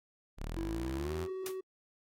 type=linear sweep; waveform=sawtooth; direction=up; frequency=32.08 to 88.9 Hz; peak=-33 dBFS; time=0.37-1.28 s; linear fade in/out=50 ms
type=tone with pitch glide; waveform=triangle; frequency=330 to 376.9 Hz; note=E4 to F#4; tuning=+2 to +32 cents; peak=-35 dBFS; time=0.56-1.61 s; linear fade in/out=10 ms; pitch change=+230 cents; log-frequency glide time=0.98-1.12 s
type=noise with exponential decay; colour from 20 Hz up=white; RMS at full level=-37 dBFS; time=1.46-1.58 s; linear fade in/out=2 ms; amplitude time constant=25 ms
effects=AAC 48 kbps